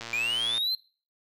click train, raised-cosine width 0.2 ms, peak -20 dBFS, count 67, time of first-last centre 0.01-0.579 s, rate 116 Hz
triangle linear sweep, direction up, 2349 to 4186 Hz, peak -24 dBFS, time 0.13-0.75 s, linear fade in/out 2 ms
effects noise-tail reverb RT60 0.4 s tail -22 dB re dry

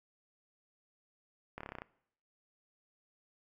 slowing click train, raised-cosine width 0.5 ms, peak -27 dBFS, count 9, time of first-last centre 1.58-1.82 s, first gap 26 ms, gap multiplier 1.04, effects noise-tail reverb RT60 0.7 s tail -21 dB re dry

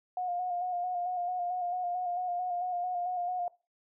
sine tone with vibrato, 717 Hz, F5, 45 cents sharp, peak -30 dBFS, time 0.17-3.48 s, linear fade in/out 2 ms, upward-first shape square, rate 4.5 Hz, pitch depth 28 cents each way, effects noise-tail reverb RT60 0.3 s tail -20 dB re dry

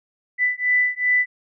sine beating tone pair, 1988 / 1990.6 Hz, B6 / B6, +11 / +13 cents, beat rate 2.6 Hz, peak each -20 dBFS, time 0.38-1.26 s, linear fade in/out 50 ms, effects none

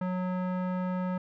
square tone with low-pass filter, 183.1 Hz, F#3, 18 cents flat, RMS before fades -31 dBFS, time 0.01-1.18 s, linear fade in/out 5 ms, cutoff 1300 Hz, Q 1.3, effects none

